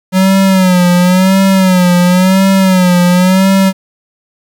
square tone with vibrato, 185 Hz, F#3, in tune, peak -6 dBFS, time 0.12-3.73 s, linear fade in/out 50 ms, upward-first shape sine, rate 0.95 Hz, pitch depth 78 cents each way, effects 7-bit

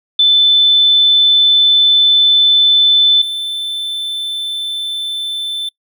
sine / triangle tone pair in turn, 3520 / 3533 Hz, A7 / A7, 0 / +6 cents, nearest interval unison, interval 6 cents, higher second, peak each -6 / -16 dBFS, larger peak first, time 0.19-3.22 / 3.22-5.69 s, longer first, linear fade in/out 5 ms, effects noise-tail reverb RT60 0.1 s tail -24 dB re dry

